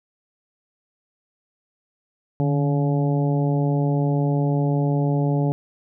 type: harmonic tone with a mistuned harmonic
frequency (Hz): 141.8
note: C#3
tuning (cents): +40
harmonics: 1 / 2 / 3 / 4 / 5 / 6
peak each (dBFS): -19 / -25 / -29 / -31 / -33 / -35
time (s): 2.4-5.52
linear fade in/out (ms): 0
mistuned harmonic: 1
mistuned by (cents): +67
effects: none